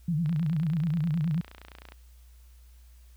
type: tone with vibrato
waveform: sine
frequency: 160 Hz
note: D#3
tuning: 49 cents sharp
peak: -24 dBFS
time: 0.08-1.41 s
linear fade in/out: 5 ms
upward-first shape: sine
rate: 9.4 Hz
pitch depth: 160 cents each way
type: click train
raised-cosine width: 0.3 ms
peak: -29 dBFS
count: 50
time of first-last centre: 0.26-1.921 s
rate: 29.5 Hz
effects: added 60 Hz sine -50 dBFS peak until 3.16 s + white hiss -65 dBFS RMS until 3.16 s